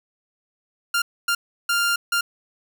sawtooth tone bursts at uneven times, 1396.9 Hz, F6, in tune, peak -15 dBFS, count 4, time 0.94-1.02 / 1.28-1.35 / 1.69-1.96 / 2.12-2.21 s, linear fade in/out 5 ms, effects none

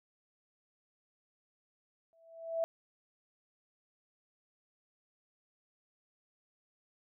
sine tone with exponential growth, 659.3 Hz, E5, in tune, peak -27 dBFS, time 2.13-2.64 s, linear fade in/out 0 ms, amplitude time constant 110 ms, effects none

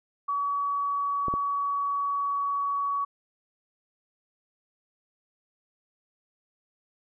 sine tone with pitch glide, 1135 to 1127.8 Hz, C#6 to C#6, +41 to +30 cents, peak -25 dBFS, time 0.28-3.05 s, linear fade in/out 10 ms, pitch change -11 cents, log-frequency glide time 0.41-2.86 s
clicks, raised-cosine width 2 ms, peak -19 dBFS, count 2, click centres 1.283 / 1.339 s
effects none

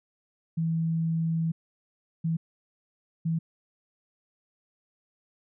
sine tone bursts at uneven times, 163.5 Hz, E3, 14 cents flat, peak -24 dBFS, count 3, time 0.57-1.52 / 2.24-2.37 / 3.25-3.39 s, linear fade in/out 10 ms, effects none

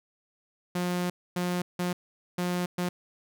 sawtooth tone bursts at uneven times, 178.1 Hz, F3, 34 cents sharp, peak -23 dBFS, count 5, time 0.75-1.1 / 1.36-1.62 / 1.79-1.93 / 2.38-2.66 / 2.78-2.89 s, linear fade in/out 5 ms, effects none

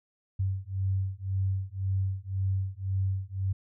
sine beating tone pair, 95 / 96.9 Hz, F#2 / G2, +46 / -20 cents, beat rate 1.9 Hz, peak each -30 dBFS, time 0.39-3.53 s, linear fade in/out 10 ms, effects none

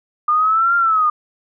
sine exponential two-way sweep, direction up then down, 1207 to 1400 to 1207 Hz, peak -12 dBFS, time 0.28-1.1 s, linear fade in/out 5 ms, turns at 0.76 s, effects none

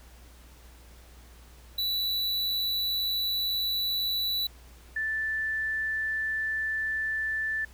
square / sine tone pair in turn, 3951 / 1760 Hz, B7 / A6, 0 / 0 cents, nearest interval octave + major second, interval 1400 cents, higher first, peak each -27 / -27 dBFS, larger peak neither, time 1.78-4.47 / 4.96-7.65 s, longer neither, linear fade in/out 5 ms, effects added 60 Hz sine -50 dBFS peak until 7.73 s + pink hiss -56 dBFS RMS until 7.73 s

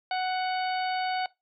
harmonic tone, 742 Hz, F#5, 5 cents sharp, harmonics 1 / 2 / 3 / 4 / 5 / 6, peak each -27 / -36 / -38 / -41 / -43 / -40 dBFS, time 0.11-1.26 s, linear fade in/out 2 ms, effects noise-tail reverb RT60 0.2 s tail -21 dB re dry

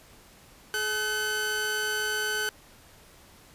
sawtooth tone pair together, 425.4 / 1516 Hz, G#4 / F#6, +42 / +42 cents, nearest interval octave + minor seventh, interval 2200 cents, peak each -30 / -24 dBFS, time 0.74-2.49 s, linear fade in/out 0 ms, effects pink hiss -54 dBFS RMS until 3.54 s + resampled to 32000 Hz

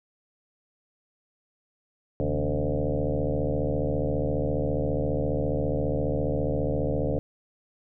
sine tone with frequency modulation, 214.1 Hz, A3, 47 cents flat, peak -23 dBFS, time 2.2-7.19 s, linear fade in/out 0 ms, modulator 74.7 Hz, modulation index 5.2, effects none

